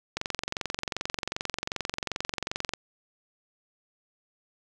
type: click train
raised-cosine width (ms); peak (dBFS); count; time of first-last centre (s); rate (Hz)
0.2; -12; 59; 0.17-2.736; 22.6
effects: none